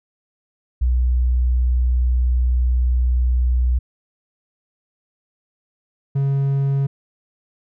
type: tone pair in turn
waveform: sine / triangle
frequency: 61.74 / 138 Hz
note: B1 / C#3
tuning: 0 / -7 cents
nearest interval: octave + major second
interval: 1393 cents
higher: second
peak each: -14 dBFS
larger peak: neither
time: 0.81-3.79 / 6.15-6.87 s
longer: first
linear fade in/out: 10 ms
effects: none